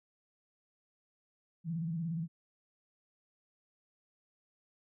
sine tone with vibrato, 165.2 Hz, E3, 4 cents sharp, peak -33 dBFS, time 1.64-2.28 s, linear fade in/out 50 ms, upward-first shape square, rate 17 Hz, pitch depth 72 cents each way, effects none

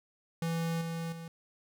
square tone with level steps, 165.8 Hz, E3, 10 cents sharp, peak -31 / -35 / -42 dBFS, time 0.42-1.28 s, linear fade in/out 2 ms, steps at 0.81 / 1.12 s, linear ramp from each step 5 ms, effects none

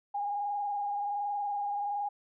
sine tone with frequency modulation, 816 Hz, G#5, 31 cents flat, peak -30 dBFS, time 0.14-2.09 s, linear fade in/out 10 ms, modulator 21.3 Hz, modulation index 0.74, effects none

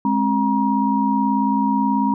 sine tone cluster, 208.6 / 267 / 951 Hz, G#3 / C4 / A#5, +8 / +35 / +34 cents, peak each -20 dBFS, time 0.05-2.14 s, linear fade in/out 2 ms, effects none

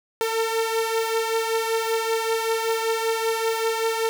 sawtooth beating tone pair, 449.4 / 454.6 Hz, A4 / A#4, +37 / -43 cents, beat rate 5.2 Hz, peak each -19 / -24 dBFS, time 0.21-4.09 s, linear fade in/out 0 ms, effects none

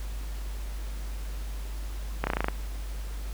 slowing click train, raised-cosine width 0.5 ms, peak -11 dBFS, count 8, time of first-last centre 2.24-2.484 s, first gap 30 ms, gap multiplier 1.05, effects added 50 Hz sine -32 dBFS peak until 3.33 s + pink hiss -47 dBFS RMS until 3.33 s

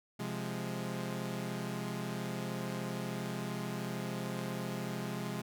sawtooth chord, F minor, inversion second, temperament equal, 130.81 / 174.61 / 207.7 Hz, C3 / F3 / Ab3, 0 / 0 / 0 cents, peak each -37 / -37 / -36 dBFS, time 0.19-5.42 s, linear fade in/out 10 ms, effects none

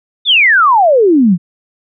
sine exponential sweep, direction down, 3674 to 162.7 Hz, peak -5 dBFS, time 0.25-1.38 s, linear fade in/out 50 ms, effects none

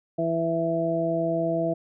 harmonic tone, 165.5 Hz, E3, 7 cents sharp, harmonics 1 / 2 / 3 / 4, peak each -30 / -28 / -32 / -25 dBFS, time 0.18-1.74 s, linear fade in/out 10 ms, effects none

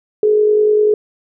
sine tone with amplitude modulation, 423.5 Hz, G#4, 34 cents sharp, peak -7 dBFS, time 0.23-0.94 s, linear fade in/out 2 ms, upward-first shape sine, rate 50.1 Hz, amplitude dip 45%, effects none

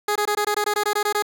15% pulse tone bursts, 416 Hz, G#4, 3 cents sharp, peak -13 dBFS, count 12, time 0.08-1.224 s, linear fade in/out 5 ms, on 77 ms, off 20 ms, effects none

